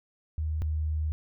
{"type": "tone pair in turn", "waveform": "sine", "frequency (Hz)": [77.78, 77.36], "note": ["D#2", "D#2"], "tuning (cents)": [0, -9], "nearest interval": "unison", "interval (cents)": 9, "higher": "first", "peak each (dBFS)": [-27, -26], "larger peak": "second", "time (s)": [[0.38, 0.62], [0.62, 1.12]], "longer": "second", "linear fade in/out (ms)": 0, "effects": []}